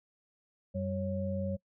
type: tone cluster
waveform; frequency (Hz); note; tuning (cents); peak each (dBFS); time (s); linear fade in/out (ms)
sine; 92.6 / 193.5 / 551; F#2 / G3 / C#5; +2 / -22 / -11; -36 / -35 / -36; 0.74-1.57; 20
effects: noise-tail reverb RT60 0.1 s tail -24 dB re dry